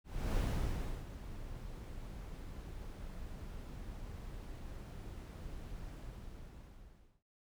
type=noise with ADSR envelope; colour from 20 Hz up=brown; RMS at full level=-32 dBFS; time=0.04-7.23 s; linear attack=330 ms; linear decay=680 ms; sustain=-14 dB; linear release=1300 ms; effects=none